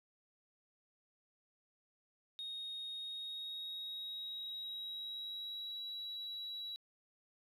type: tone with pitch glide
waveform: sine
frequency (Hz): 3729 to 3903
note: A#7 to B7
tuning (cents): 0 to -21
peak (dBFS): -40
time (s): 2.39-6.76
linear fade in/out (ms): 0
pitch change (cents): +79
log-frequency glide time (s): 2.96-5.88
effects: tanh soft clip ceiling -39 dBFS + 13-bit